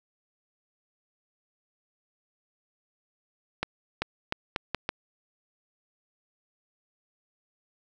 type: accelerating click train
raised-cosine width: 0.3 ms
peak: -11 dBFS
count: 6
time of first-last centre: 3.63-4.891 s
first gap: 390 ms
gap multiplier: 0.78
effects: none